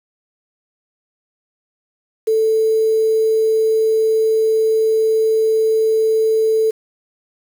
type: tone with quantisation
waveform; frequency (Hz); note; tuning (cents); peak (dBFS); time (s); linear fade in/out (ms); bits
sine; 441; A4; +4; -12; 2.27-6.71; 10; 6
effects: none